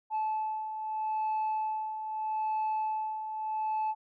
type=beating tone pair; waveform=sine; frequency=867 / 867.79 Hz; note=A5 / A5; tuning=-26 / -24 cents; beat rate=0.79 Hz; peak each=-36 / -29 dBFS; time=0.1-3.95 s; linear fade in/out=50 ms; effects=tanh soft clip ceiling -26 dBFS